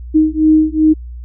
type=beating tone pair; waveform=sine; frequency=310.3 / 312.9 Hz; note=D#4 / D#4; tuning=-5 / +10 cents; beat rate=2.6 Hz; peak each=-11 dBFS; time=0.14-0.94 s; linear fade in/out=20 ms; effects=added 60 Hz sine -26 dBFS peak until 1.24 s